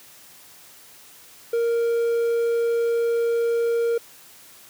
triangle tone, 466.2 Hz, A#4, in tune, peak -17 dBFS, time 1.53-3.98 s, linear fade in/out 5 ms, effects white hiss -48 dBFS RMS until 4.69 s + high-pass 80 Hz 12 dB/octave

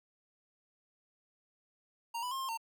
square tone with pitch steps, 929 / 991 / 1067 / 1060 / 911 Hz, A#5 / B5 / C6 / C6 / A#5, -6 / +6 / +34 / +22 / -40 cents, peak -36 dBFS, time 2.14-2.575 s, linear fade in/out 10 ms, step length 87 ms, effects none

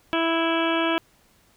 harmonic tone, 329.6 Hz, E4, in tune, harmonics 1 / 2 / 3 / 4 / 5 / 7 / 8 / 9 / 10, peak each -24 / -27 / -29 / -30 / -31 / -32 / -33 / -34 / -34 dBFS, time 0.13-0.98 s, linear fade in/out 0 ms, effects pink hiss -60 dBFS RMS until 1.56 s

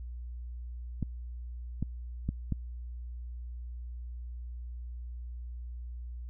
clicks, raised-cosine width 5 ms, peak -18 dBFS, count 4, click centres 1.027 / 1.826 / 2.29 / 2.523 s, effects added 60 Hz sine -38 dBFS peak until 6.29 s

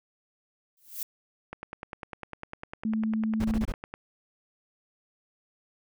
violet noise with exponential growth, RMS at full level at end -30 dBFS, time 0.77-1.03 s, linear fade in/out 2 ms, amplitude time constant 56 ms
click train, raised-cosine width 0.5 ms, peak -22 dBFS, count 25, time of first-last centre 1.53-3.94 s, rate 9.96 Hz
sine tone, 219.4 Hz, A3, 5 cents flat, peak -25 dBFS, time 2.85-3.64 s, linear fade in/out 2 ms
brown noise bursts, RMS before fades -30 dBFS, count 5, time 3.4-3.722 s, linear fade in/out 5 ms, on 46 ms, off 23 ms
effects none

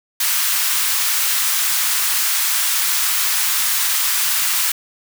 white high-pass noise, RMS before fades -18 dBFS, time 0.2-4.72 s, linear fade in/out 5 ms, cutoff 1000 Hz, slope 24 dB/octave, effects none

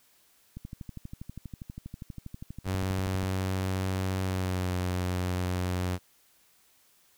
click train, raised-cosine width 5 ms, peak -27 dBFS, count 34, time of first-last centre 0.57-3.231 s, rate 12.4 Hz
sawtooth tone with pitch glide, 94.4 to 90.71 Hz, F#2 to F#2, +35 to -34 cents, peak -24 dBFS, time 2.64-5.99 s, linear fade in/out 50 ms, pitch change -69 cents, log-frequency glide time 4.22-4.74 s
effects white hiss -64 dBFS RMS until 7.17 s

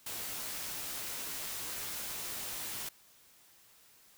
white noise with comb filter, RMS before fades -40 dBFS, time 0.06-2.89 s, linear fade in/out 5 ms, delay 15 ms, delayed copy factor -0.5, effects white hiss -62 dBFS RMS until 4.17 s

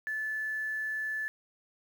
sine tone with quantisation, 1739 Hz, A6, 21 cents flat, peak -31 dBFS, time 0.07-1.28 s, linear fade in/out 0 ms, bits 9, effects none

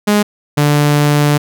sawtooth tone pair in turn, 207.7 / 146.87 Hz, G#3 / D3, 0 / 0 cents, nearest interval tritone, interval 600 cents, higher first, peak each -5 dBFS, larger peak neither, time 0.07-0.23 / 0.57-1.38 s, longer second, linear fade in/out 10 ms, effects none

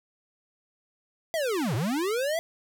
square linear two-way sweep, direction down then up, 680 to 101.9 to 680 Hz, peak -26 dBFS, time 1.34-2.39 s, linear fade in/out 0 ms, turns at 1.75 s, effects none

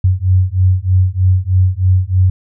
sine beating tone pair, 91.2 / 94.4 Hz, F#2 / F#2, -24 / +35 cents, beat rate 3.2 Hz, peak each -12 dBFS, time 0.04-2.3 s, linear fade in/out 5 ms, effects none

